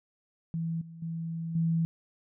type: tone with level steps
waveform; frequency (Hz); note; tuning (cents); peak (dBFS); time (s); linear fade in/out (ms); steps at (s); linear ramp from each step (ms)
sine; 164.81; E3; 0; -29 / -43 / -32 / -24; 0.54-1.85; 0; 0.81 / 1.02 / 1.55; 5
effects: none